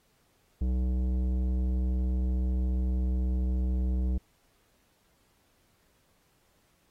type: tone with tanh clipping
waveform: sine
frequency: 62.8 Hz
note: B1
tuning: 30 cents sharp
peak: -27 dBFS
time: 0.61-4.18 s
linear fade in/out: 5 ms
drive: 13 dB
effects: pink hiss -69 dBFS RMS until 6.9 s + AAC 48 kbps